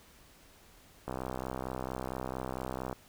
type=click train; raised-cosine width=1 ms; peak=-22 dBFS; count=120; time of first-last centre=1.08-2.928 s; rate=64.4 Hz; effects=pink hiss -59 dBFS RMS until 3.08 s